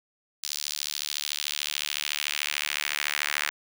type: tone with high-pass filter sweep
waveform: sawtooth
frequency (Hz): 73.7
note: D2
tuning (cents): +7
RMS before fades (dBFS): -31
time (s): 0.43-3.5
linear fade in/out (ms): 5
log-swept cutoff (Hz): 4800 to 1800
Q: 1.7
effects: none